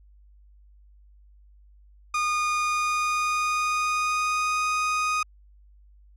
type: tone with pitch glide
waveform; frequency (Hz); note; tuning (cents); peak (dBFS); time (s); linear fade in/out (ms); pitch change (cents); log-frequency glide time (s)
30% pulse; 1224 to 1244; D#6 to D#6; -29 to -1; -20; 2.14-5.23; 5; +28; 2.57-4.68
effects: added 50 Hz sine -51 dBFS peak until 6.16 s + low-pass 8000 Hz 12 dB/octave